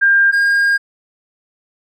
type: tone pair in turn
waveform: sine / triangle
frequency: 1600 / 1617.7 Hz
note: G6 / G#6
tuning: +35 / -46 cents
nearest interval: unison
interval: 19 cents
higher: second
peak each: -8 / -9 dBFS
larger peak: first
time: 0.01-0.32 / 0.32-0.78 s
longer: second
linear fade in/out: 20 ms
effects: resampled to 24000 Hz